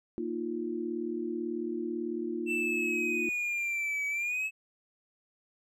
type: chord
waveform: sine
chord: Bb suspended fourth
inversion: none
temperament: equal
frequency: 233.1 / 311.1 / 349.2 Hz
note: Bb3 / Eb4 / F4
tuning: 0 / 0 / 0 cents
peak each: -37 / -37 / -34 dBFS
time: 0.18-3.29 s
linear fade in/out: 0 ms
type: linear two-way sweep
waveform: triangle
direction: down then up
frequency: 2672 to 2272 to 2613 Hz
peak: -28 dBFS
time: 2.46-4.51 s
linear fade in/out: 50 ms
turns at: 4.07 s
effects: none